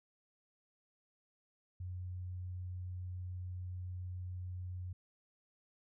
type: tone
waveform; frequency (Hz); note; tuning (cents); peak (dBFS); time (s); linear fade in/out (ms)
sine; 90.7; F#2; -34; -40; 1.8-4.93; 5
effects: none

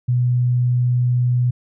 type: tone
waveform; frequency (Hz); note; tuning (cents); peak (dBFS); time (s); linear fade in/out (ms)
sine; 123.47; B2; 0; -14; 0.08-1.51; 10
effects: none

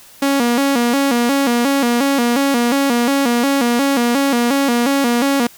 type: tone with vibrato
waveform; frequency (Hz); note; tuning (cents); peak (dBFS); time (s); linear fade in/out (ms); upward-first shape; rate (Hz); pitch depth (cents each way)
sawtooth; 257.3; C4; -29; -9; 0.22-5.47; 5; square; 2.8; 130
effects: white hiss -43 dBFS RMS until 5.57 s

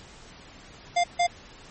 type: tone bursts at uneven times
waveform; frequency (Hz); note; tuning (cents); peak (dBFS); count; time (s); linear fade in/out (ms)
square; 701; F5; +6; -20; 2; 0.96-1.04 / 1.19-1.27; 10
effects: pink hiss -48 dBFS RMS until 1.7 s + MP3 32 kbps

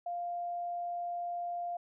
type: tone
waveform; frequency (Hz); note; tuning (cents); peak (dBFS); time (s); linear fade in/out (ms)
sine; 698.5; F5; 0; -34; 0.06-1.77; 5
effects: none

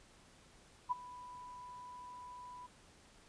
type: tone with ADSR envelope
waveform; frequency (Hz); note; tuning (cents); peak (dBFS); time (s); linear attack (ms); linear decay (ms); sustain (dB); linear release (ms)
sine; 990; B5; +4; -29; 0.89-2.67; 25; 18; -19; 13
effects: pink hiss -63 dBFS RMS until 3.28 s + resampled to 22050 Hz

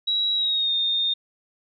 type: tone with pitch glide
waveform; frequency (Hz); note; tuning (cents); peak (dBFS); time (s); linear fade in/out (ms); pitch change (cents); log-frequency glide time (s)
sine; 3875 to 3658; B7 to A#7; -34 to -33; -20; 0.07-1.14; 10; -99; 0.35-0.73
effects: none

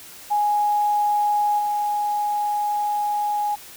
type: tone with level steps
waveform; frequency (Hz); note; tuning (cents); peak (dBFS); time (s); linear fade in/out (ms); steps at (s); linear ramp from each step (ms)
sine; 830.6; G#5; 0; -17 / -20; 0.3-3.56; 20; 1.58; 20
effects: white hiss -42 dBFS RMS until 3.76 s

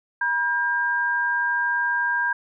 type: tone pair together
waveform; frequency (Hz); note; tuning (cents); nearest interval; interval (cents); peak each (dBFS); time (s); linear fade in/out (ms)
sine; 961.8 / 1603; B5 / G6; -46 / +38; major sixth; 884; -26 / -21; 0.21-2.33; 5
effects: none

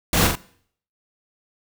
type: noise with echo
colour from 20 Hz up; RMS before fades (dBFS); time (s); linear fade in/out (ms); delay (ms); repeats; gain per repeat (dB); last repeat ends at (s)
pink; -19; 0.13-0.27; 2; 42; 2; -4; 0.354
effects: noise-tail reverb RT60 0.6 s tail -21 dB re dry

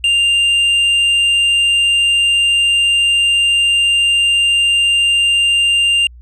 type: tone with hard clipping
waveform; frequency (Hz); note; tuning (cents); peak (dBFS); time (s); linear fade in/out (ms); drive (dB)
triangle; 2794; F7; 0; -11; 0.04-6.07; 2; 7
effects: added 60 Hz sine -35 dBFS peak until 6.21 s + resampled to 32000 Hz

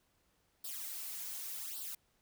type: noise with flanger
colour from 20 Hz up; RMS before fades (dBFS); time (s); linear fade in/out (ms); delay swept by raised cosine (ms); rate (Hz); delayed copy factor
blue; -43; 0.64-1.95; 5; 0.22 to 4.22; 0.87; +0.8
effects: pink hiss -75 dBFS RMS until 2.21 s

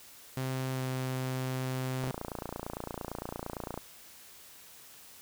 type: tone with pitch glide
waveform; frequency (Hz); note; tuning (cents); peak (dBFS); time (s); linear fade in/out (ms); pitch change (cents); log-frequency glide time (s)
sawtooth; 130.81 to 129.68; C3 to C3; 0 to -15; -28; 0.37-2.11; 2; -15; 0.74-0.8
type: click train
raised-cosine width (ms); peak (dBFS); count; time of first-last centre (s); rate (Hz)
1; -22; 51; 2.04-3.776; 28.8
effects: white hiss -53 dBFS RMS until 5.21 s

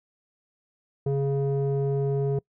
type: tone with low-pass filter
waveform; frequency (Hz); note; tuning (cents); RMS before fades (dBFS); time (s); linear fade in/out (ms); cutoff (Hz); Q
square; 138.59; C#3; 0; -25; 1.06-2.39; 5; 480; 2.7
effects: noise-tail reverb RT60 0.1 s tail -25 dB re dry

